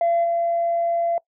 sine tone with level steps, 681 Hz, F5, 44 cents flat, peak -15 / -18 dBFS, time 0.01-1.18 s, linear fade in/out 2 ms, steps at 0.23 s, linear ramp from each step 20 ms, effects noise-tail reverb RT60 0.1 s tail -22 dB re dry + tanh soft clip ceiling -14 dBFS

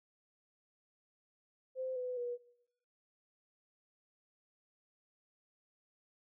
sine tone with pitch steps, 518 / 500.9 / 484.4 Hz, C5 / B4 / B4, -17 / +24 / -34 cents, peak -36 dBFS, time 1.75-2.38 s, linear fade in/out 50 ms, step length 210 ms, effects noise-tail reverb RT60 0.8 s tail -21 dB re dry

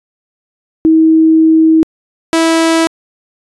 sine / sawtooth tone pair in turn, 320 / 327.1 Hz, D#4 / E4, +49 / -13 cents, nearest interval unison, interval 38 cents, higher second, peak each -4 dBFS, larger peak neither, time 0.85-1.83 / 2.33-2.87 s, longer first, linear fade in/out 0 ms, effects resampled to 24000 Hz

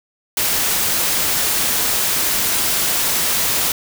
white noise, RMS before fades -18 dBFS, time 0.37-3.72 s, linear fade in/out 2 ms, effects none

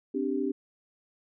sine chord, C suspended second, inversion none, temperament just, 261.6 / 294.3 / 392.4 Hz, C4 / D4 / G4, 0 / +4 / +2 cents, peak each -31 dBFS, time 0.14-0.52 s, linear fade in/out 10 ms, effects none

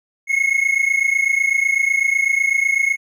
triangle tone pair together, 2162 / 2190 Hz, C#7 / C#7, -44 / -22 cents, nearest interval unison, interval 22 cents, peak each -16 / -16 dBFS, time 0.27-2.97 s, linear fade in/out 50 ms, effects none

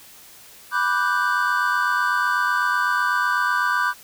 triangle chord, G major seventh, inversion first, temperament equal, 987.8 / 1174.7 / 1480 / 1568 Hz, B5 / D6 / F#6 / G6, 0 / 0 / 0 / 0 cents, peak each -23 / -22 / -22 / -22 dBFS, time 0.71-3.94 s, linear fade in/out 50 ms, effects white hiss -46 dBFS RMS until 4.03 s

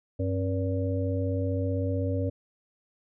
harmonic tone with a mistuned harmonic, 95.7 Hz, G2, 41 cents flat, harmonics 1 / 3 / 5 / 6, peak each -27 / -32 / -34 / -35 dBFS, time 0.19-2.3 s, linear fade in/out 10 ms, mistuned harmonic 3, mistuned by -100 cents, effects none

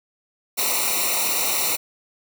white noise with comb filter, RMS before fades -22 dBFS, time 0.57-1.77 s, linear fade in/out 20 ms, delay 0.61 ms, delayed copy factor -0.95, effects none

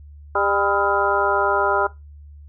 harmonic tone with a mistuned harmonic, 199.7 Hz, G3, 32 cents sharp, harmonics 2 / 3 / 4 / 5 / 6 / 7, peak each -24 / -24 / -24 / -24 / -24 / -24 dBFS, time 0.35-1.87 s, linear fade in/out 5 ms, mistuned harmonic 6, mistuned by +100 cents, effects noise-tail reverb RT60 0.2 s tail -18 dB re dry + added 73 Hz sine -39 dBFS peak until 2.48 s

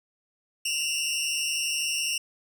20% pulse tone pair together, 2707 / 2859 Hz, E7 / F7, +45 / +40 cents, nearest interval minor second, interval 95 cents, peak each -24 dBFS, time 0.65-2.18 s, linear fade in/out 5 ms, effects none

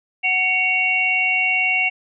sine tone cluster, 742 / 2230 / 2749 Hz, F#5 / C#7 / F7, +5 / +10 / -28 cents, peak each -27 / -19 / -19 dBFS, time 0.23-1.9 s, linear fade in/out 20 ms, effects none

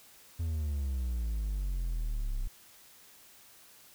triangle exponential sweep, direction down, 84.6 to 31.98 Hz, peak -28 dBFS, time 0.39-2.48 s, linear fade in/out 10 ms, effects white hiss -57 dBFS RMS until 3.94 s

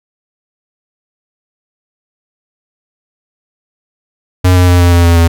square tone with pitch steps, 91.2 / 89.94 / 88.71 / 87.48 / 86.28 / 85.09 / 83.92 Hz, F#2 / F#2 / F2 / F2 / F2 / F2 / E2, -24 / -49 / +28 / +3 / -20 / -45 / +31 cents, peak -5 dBFS, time 4.44-5.28 s, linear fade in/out 10 ms, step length 120 ms, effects none

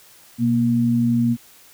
sine tone pair together, 123.47 / 235.7 Hz, B2 / A#3, 0 / +19 cents, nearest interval major seventh, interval 1119 cents, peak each -22 / -16 dBFS, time 0.38-1.37 s, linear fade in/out 50 ms, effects white hiss -49 dBFS RMS until 1.73 s

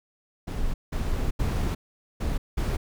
brown noise bursts at uneven times, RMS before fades -26 dBFS, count 5, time 0.47-0.74 / 0.92-1.31 / 1.39-1.75 / 2.2-2.38 / 2.57-2.77 s, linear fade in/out 10 ms, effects none

